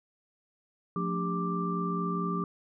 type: tone cluster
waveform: sine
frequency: 176.7 / 221.2 / 289.1 / 400 / 1178 Hz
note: F3 / A3 / D4 / G4 / D6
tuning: +21 / +9 / -27 / +35 / +5 cents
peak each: -31 / -40 / -39 / -37 / -33 dBFS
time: 0.96-2.44 s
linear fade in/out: 2 ms
effects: none